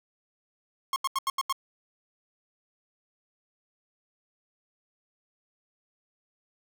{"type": "tone bursts", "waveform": "45% pulse", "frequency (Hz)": 1080, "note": "C#6", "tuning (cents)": -45, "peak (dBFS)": -25, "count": 6, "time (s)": [0.93, 1.526], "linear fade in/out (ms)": 2, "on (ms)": 31, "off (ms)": 82, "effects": []}